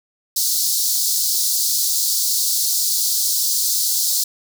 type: high-pass noise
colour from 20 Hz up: pink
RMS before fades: -19 dBFS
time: 0.36-4.24 s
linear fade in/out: 5 ms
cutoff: 4200 Hz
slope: 48 dB/octave
effects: none